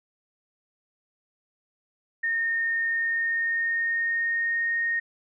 sine tone with pitch glide, 1834 to 1854.2 Hz, A#6 to A#6, -29 to -10 cents, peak -23 dBFS, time 2.23-5 s, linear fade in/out 10 ms, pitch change +19 cents, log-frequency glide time 2.86-4.79 s, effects none

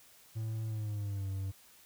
triangle tone with pitch glide, 110.9 to 96.54 Hz, A2 to G2, +14 to -26 cents, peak -32 dBFS, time 0.35-1.52 s, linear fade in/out 20 ms, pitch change -240 cents, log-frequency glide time 0.67-1.28 s, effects white hiss -60 dBFS RMS until 1.85 s

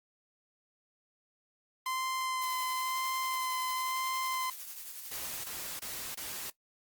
sawtooth tone with vibrato, 1034 Hz, C6, 21 cents flat, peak -29 dBFS, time 1.86-4.5 s, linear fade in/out 2 ms, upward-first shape sine, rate 0.99 Hz, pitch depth 14 cents each way
blue noise with tremolo, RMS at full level -42 dBFS, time 2.41-5.49 s, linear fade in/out 20 ms, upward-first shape triangle, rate 11 Hz, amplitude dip 50%
white noise bursts, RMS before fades -40 dBFS, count 4, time 5.11-6.502 s, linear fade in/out 5 ms, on 330 ms, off 24 ms
effects noise-tail reverb RT60 0.1 s tail -17 dB re dry + Opus 32 kbps

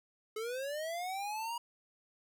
square linear sweep, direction up, 424.4 to 959 Hz, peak -37 dBFS, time 0.36-1.58 s, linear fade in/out 5 ms, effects none

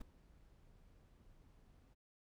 brown noise with ADSR envelope, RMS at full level -44 dBFS, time 0-1.95 s, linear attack 14 ms, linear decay 7 ms, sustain -21 dB, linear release 24 ms, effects none

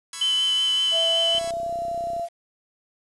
5% pulse chord, C# minor seventh, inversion third, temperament just, 997.9 / 1108.7 / 1330.5 / 1663.1 Hz, B5 / C#6 / E6 / G#6, +18 / 0 / +16 / +2 cents, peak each -28 dBFS, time 0.13-1.51 s, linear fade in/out 2 ms
sine tone with vibrato, 3037 Hz, F#7, 44 cents sharp, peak -19 dBFS, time 0.21-1.39 s, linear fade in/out 5 ms, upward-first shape sine, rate 5.3 Hz, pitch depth 14 cents each way
sine tone with pitch glide, 659.3 to 683.3 Hz, E5 to F5, 0 to -38 cents, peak -25 dBFS, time 0.91-2.29 s, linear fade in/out 50 ms, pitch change +62 cents, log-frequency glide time 1.04-1.75 s
click train, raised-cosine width 2 ms, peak -29 dBFS, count 28, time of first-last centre 1.35-2.196 s, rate 31.9 Hz
effects resampled to 24000 Hz + 8-bit

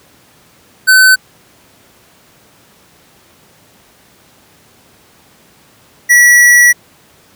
square tone pair in turn, 1520 / 1939.1 Hz, F#6 / B6, +46 / -32 cents, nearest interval major third, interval 422 cents, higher second, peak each -4 dBFS, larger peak neither, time 0.87-1.16 / 6.09-6.73 s, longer second, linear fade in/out 20 ms, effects pink hiss -46 dBFS RMS until 7.35 s + high-pass 100 Hz 12 dB/octave

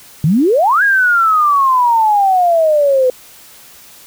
sine exponential two-way sweep, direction up then down, 140.4 to 1661.2 to 500 Hz, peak -8 dBFS, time 0.24-3.1 s, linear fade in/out 2 ms, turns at 0.83 s, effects white hiss -40 dBFS RMS until 4.06 s

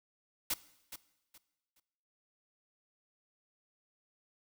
white noise with echo, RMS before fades -33 dBFS, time 0.5-0.54 s, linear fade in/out 5 ms, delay 420 ms, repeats 3, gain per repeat -12 dB, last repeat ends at 1.8 s, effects noise-tail reverb RT60 1.0 s tail -18 dB re dry

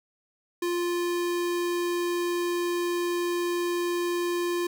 square tone, 349.2 Hz, F4, in tune, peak -26 dBFS, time 0.62-4.67 s, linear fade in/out 5 ms, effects none

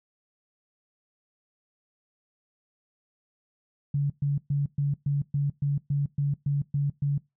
sine tone bursts, 142.3 Hz, C#3, 46 cents sharp, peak -22 dBFS, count 12, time 3.94-7.18 s, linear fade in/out 5 ms, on 160 ms, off 120 ms, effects noise-tail reverb RT60 0.2 s tail -22 dB re dry

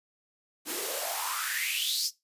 white noise with high-pass filter sweep, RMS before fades -31 dBFS, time 0.65-2.11 s, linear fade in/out 50 ms, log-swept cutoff 280 to 5600 Hz, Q 6.4, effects noise-tail reverb RT60 0.2 s tail -19 dB re dry + resampled to 32000 Hz

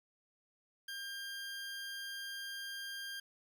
20% pulse tone, 1600 Hz, G6, 35 cents sharp, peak -37 dBFS, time 0.88-3.2 s, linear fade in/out 5 ms, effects 12-bit

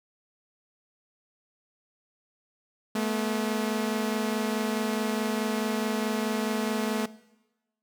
sawtooth tone pair together, 216 / 240.7 Hz, A3 / B3, -32 / -44 cents, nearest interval major second, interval 188 cents, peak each -23 / -28 dBFS, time 2.95-7.06 s, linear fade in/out 5 ms, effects noise-tail reverb RT60 1.0 s tail -19 dB re dry

